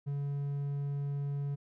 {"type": "tone", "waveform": "triangle", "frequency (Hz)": 141.8, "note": "C#3", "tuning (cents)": 40, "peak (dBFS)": -30, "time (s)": [0.06, 1.56], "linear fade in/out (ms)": 20, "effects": []}